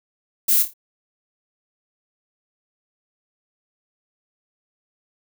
violet noise with echo, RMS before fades -17 dBFS, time 0.48-0.63 s, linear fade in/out 10 ms, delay 27 ms, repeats 4, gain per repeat -8 dB, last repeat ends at 0.738 s, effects none

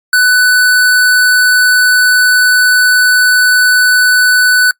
square tone, 1495 Hz, F#6, 17 cents sharp, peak -6 dBFS, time 0.13-4.71 s, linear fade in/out 2 ms, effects noise-tail reverb RT60 0.1 s tail -25 dB re dry + AAC 64 kbps

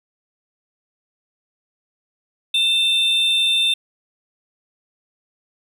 triangle tone pair together, 2658 / 3589 Hz, E7 / A7, +14 / +34 cents, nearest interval perfect fourth, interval 520 cents, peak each -22 / -14 dBFS, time 2.54-3.74 s, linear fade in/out 5 ms, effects none

